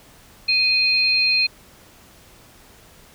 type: tone pair together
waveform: sine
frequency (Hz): 2489 / 4197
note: D#7 / C8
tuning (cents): 0 / +5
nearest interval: major sixth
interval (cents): 905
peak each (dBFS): -18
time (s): 0.48-1.47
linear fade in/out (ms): 10
effects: pink hiss -49 dBFS RMS until 3.14 s